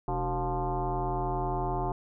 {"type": "tone with frequency modulation", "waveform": "sine", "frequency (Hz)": 375.4, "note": "F#4", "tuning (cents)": 25, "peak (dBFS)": -27, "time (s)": [0.08, 1.92], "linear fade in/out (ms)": 2, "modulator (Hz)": 168, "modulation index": 3.6, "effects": []}